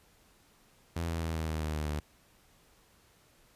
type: tone with pitch steps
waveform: sawtooth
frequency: 84 / 82.6 / 81.23 / 79.88 / 78.56 / 77.25 / 75.97 / 74.71 Hz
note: E2 / E2 / E2 / D#2 / D#2 / D#2 / D#2 / D2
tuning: +33 / +4 / -25 / +46 / +17 / -12 / -41 / +30 cents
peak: -28 dBFS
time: 0.96-2 s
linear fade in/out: 5 ms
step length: 130 ms
effects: pink hiss -64 dBFS RMS until 3.55 s + resampled to 32000 Hz